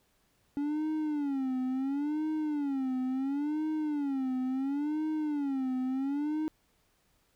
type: tone with vibrato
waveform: triangle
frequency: 282.4 Hz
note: C#4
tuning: 32 cents sharp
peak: -27 dBFS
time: 0.57-6.48 s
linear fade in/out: 0 ms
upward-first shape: sine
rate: 0.72 Hz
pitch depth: 170 cents each way
effects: pink hiss -71 dBFS RMS until 7.35 s